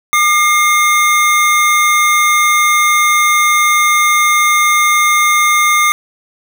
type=tone pair together; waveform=square; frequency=1208.2 / 2128 Hz; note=D6 / C7; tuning=+49 / +29 cents; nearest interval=minor seventh; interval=980 cents; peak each=-12 dBFS; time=0.13-5.92 s; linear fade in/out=0 ms; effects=none